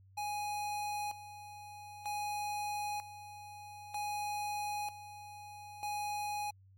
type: tone with tremolo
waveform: square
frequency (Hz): 830.6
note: G#5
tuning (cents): 0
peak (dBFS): -36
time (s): 0.17-6.51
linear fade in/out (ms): 10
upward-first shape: square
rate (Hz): 0.53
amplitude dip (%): 75
effects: added 96 Hz sine -58 dBFS peak until 6.77 s + MP3 64 kbps